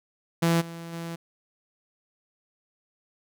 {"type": "tone with level steps", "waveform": "sawtooth", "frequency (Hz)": 167.4, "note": "E3", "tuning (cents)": 27, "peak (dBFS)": [-16, -33, -29], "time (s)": [0.42, 1.16], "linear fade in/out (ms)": 10, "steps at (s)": [0.6, 0.92], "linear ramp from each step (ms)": 20, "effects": []}